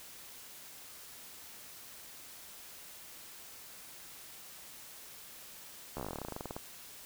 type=slowing click train; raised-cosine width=1 ms; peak=-25 dBFS; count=21; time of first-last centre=5.97-6.565 s; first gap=13 ms; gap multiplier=1.08; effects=white hiss -51 dBFS RMS until 7.05 s